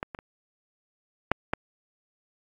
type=clicks; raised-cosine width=0.5 ms; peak=-15 / -21 / -26 / -6 / -10 dBFS; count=5; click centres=0.029 / 0.148 / 0.189 / 1.316 / 1.535 s; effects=AAC 48 kbps